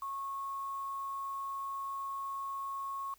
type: tone with quantisation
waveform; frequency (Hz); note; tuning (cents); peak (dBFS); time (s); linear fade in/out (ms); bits
sine; 1096; C#6; -20; -36; 0.02-3.14; 2; 9
effects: added 50 Hz sine -70 dBFS peak until 3.18 s + white hiss -66 dBFS RMS until 3.18 s